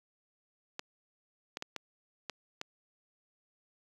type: clicks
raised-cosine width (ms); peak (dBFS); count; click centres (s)
0.2; -20; 6; 0.794 / 1.571 / 1.624 / 1.763 / 2.297 / 2.614
effects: high-pass 200 Hz 12 dB/octave + 9-bit